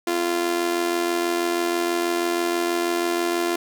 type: tone with amplitude modulation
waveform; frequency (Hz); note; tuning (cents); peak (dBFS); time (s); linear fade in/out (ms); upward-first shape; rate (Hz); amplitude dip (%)
sawtooth; 345.5; F4; -19; -14; 0.07-3.56; 5; sine; 86.2; 65
effects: none